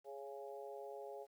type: harmonic tone with a mistuned harmonic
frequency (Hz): 138.7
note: C#3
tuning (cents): +1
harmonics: 3 / 4 / 5 / 6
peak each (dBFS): -50 / -51 / -54 / -55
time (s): 0.04-1.27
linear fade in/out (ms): 50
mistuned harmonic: 5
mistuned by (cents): -17
effects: 12-bit